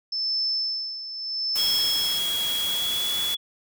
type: tone with tremolo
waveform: sine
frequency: 5274 Hz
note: E8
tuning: in tune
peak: -22 dBFS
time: 0.12-2.19 s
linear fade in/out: 5 ms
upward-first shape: sine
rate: 0.8 Hz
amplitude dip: 70%
type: noise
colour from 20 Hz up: white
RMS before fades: -32 dBFS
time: 1.55-3.35 s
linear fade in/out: 10 ms
type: tone with pitch glide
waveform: sine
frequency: 3322 to 3392 Hz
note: G#7 to G#7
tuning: 0 to +36 cents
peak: -24 dBFS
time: 1.57-3.37 s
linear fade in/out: 20 ms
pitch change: +36 cents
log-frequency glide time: 2.58-3.07 s
effects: none